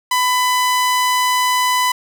sawtooth tone, 1000 Hz, B5, 21 cents sharp, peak -10 dBFS, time 0.11-1.92 s, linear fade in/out 5 ms, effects none

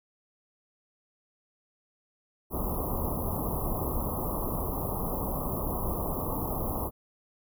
pink band-stop noise, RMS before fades -31 dBFS, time 2.5-6.91 s, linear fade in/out 50 ms, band 1200 to 11000 Hz, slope 96 dB/octave, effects none

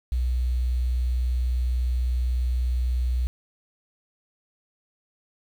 sine tone, 61.8 Hz, B1, 2 cents sharp, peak -21 dBFS, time 0.12-3.27 s, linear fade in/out 0 ms, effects 8-bit

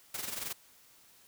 white noise with amplitude modulation, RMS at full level -36 dBFS, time 0.14-0.53 s, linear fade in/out 5 ms, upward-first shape sine, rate 22.1 Hz, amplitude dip 65%, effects white hiss -61 dBFS RMS until 1.27 s

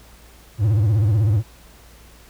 triangle tone with vibrato, 106 Hz, G#2, 36 cents sharp, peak -12 dBFS, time 0.58-1.43 s, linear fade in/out 50 ms, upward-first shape sine, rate 16 Hz, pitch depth 160 cents each way, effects added 57 Hz sine -47 dBFS peak until 2.29 s + pink hiss -49 dBFS RMS until 2.29 s

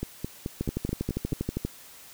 two click trains, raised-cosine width 3 ms, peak -17 / -15 dBFS, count 7 / 14, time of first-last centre 0.03-1.323 / 0.61-1.65 s, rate 4.64 / 12.5 Hz, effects white hiss -49 dBFS RMS until 2.13 s

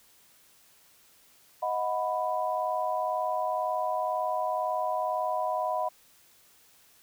sine tone cluster, 629 / 731 / 991 Hz, D#5 / F#5 / B5, +19 / -21 / +6 cents, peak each -31 dBFS, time 1.62-5.89 s, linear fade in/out 10 ms, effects white hiss -60 dBFS RMS until 7.02 s

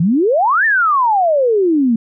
sine exponential two-way sweep, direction up then down, 153.6 to 1840 to 219.5 Hz, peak -10 dBFS, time 0-1.96 s, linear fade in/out 5 ms, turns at 0.65 s, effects none

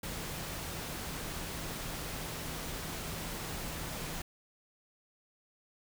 sine tone in noise, 161.3 Hz, E3, 37 cents flat, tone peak -48 dBFS, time 0.03-4.22 s, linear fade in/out 5 ms, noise pink, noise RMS -40 dBFS, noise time 0.03-4.22 s, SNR -11 dB, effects none

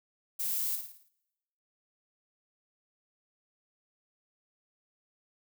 violet noise with echo, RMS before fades -33 dBFS, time 0.39-0.76 s, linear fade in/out 10 ms, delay 55 ms, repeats 6, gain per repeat -6 dB, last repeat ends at 1.09 s, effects noise-tail reverb RT60 1.0 s tail -26 dB re dry

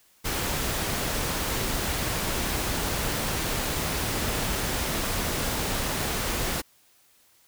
pink noise, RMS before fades -28 dBFS, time 0.24-6.62 s, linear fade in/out 20 ms, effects white hiss -61 dBFS RMS until 7.47 s

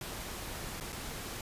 pink noise with dropouts, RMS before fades -41 dBFS, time 0.01-1.41 s, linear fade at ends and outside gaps 2 ms, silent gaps 0.801-0.808 / 0.923-0.927 s, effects resampled to 32000 Hz

